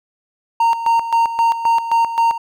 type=tone with tremolo; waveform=triangle; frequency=922 Hz; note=A#5; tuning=19 cents flat; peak=-9 dBFS; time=0.6-2.38 s; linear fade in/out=5 ms; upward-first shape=square; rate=3.8 Hz; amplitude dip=70%; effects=none